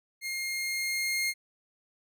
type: tone with level ramp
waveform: sawtooth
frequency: 2131 Hz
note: C7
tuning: 31 cents sharp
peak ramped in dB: -29 to -23 dBFS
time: 0.21-1.34 s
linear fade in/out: 50 ms
effects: none